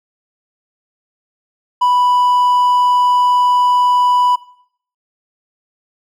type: tone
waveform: triangle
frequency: 987.8 Hz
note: B5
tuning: in tune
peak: -8 dBFS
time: 1.81-4.36 s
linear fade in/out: 10 ms
effects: noise-tail reverb RT60 0.6 s tail -18 dB re dry